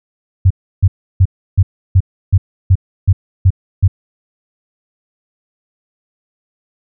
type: tone bursts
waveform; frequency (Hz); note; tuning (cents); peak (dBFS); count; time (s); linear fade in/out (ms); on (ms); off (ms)
sine; 94; F#2; +28; -4; 10; 0.45-3.88; 10; 55; 320
effects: none